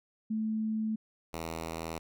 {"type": "tone pair in turn", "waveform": ["sine", "5% pulse"], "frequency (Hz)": [218.5, 81.85], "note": ["A3", "E2"], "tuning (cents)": [-12, -12], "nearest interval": "octave + perfect fourth", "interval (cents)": 1700, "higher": "first", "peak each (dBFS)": [-29, -25], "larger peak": "second", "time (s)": [[0.3, 0.96], [1.33, 1.99]], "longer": "neither", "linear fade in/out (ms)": 10, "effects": []}